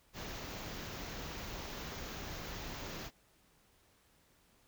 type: band-stop noise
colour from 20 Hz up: pink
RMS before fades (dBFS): -44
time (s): 0.13-3.11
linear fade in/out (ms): 50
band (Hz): 7000 to 14000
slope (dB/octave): 96
effects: pink hiss -69 dBFS RMS until 4.67 s